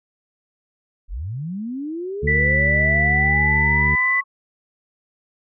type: linear sweep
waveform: sine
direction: up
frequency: 32.15 to 1107 Hz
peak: -25 dBFS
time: 1.08-4.24 s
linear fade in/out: 50 ms
type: harmonic tone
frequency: 73.42 Hz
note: D2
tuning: in tune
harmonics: 1 / 2 / 3 / 5 / 6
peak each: -22 / -23 / -29 / -35 / -38 dBFS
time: 2.22-3.96 s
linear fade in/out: 20 ms
type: tone with pitch glide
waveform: sine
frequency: 1974 to 1992.3 Hz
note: B6 to B6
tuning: -1 to +15 cents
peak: -16 dBFS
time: 2.27-4.21 s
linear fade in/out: 10 ms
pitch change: +16 cents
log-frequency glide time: 3.03-3.74 s
effects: none